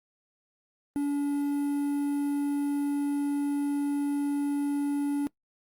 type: tone with quantisation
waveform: triangle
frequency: 286 Hz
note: D4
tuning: 46 cents flat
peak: -23 dBFS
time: 0.96-5.27 s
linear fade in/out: 0 ms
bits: 8
effects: noise-tail reverb RT60 0.1 s tail -21 dB re dry + Opus 32 kbps